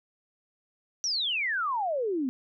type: exponential sweep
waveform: sine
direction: down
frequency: 5940 to 245 Hz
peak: -26 dBFS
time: 1.04-2.29 s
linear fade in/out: 0 ms
effects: none